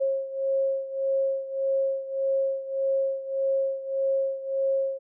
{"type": "beating tone pair", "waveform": "sine", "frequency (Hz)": [540, 541.7], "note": ["C#5", "C#5"], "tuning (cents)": [-45, -40], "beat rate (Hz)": 1.7, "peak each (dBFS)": [-25, -29], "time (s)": [0, 4.99], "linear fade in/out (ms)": 20, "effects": []}